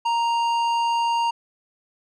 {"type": "tone with tanh clipping", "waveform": "sine", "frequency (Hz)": 932.3, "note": "A#5", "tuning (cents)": 0, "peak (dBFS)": -21, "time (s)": [0.05, 1.31], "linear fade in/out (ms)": 10, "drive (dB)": 12, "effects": []}